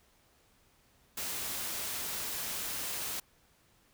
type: noise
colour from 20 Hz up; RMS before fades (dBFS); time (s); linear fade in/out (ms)
white; -37; 1.17-3.2; 5
effects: pink hiss -67 dBFS RMS until 3.93 s